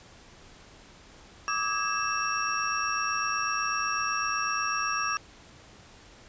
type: tone cluster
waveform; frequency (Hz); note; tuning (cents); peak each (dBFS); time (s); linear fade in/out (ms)
sine; 1168 / 1276 / 1647 / 2656 / 5600; D6 / D#6 / G#6 / E7 / F8; -10 / +43 / -15 / +12 / +4; -31 / -32 / -33 / -35 / -34; 1.48-5.17; 0
effects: pink hiss -52 dBFS RMS until 6.28 s + resampled to 16000 Hz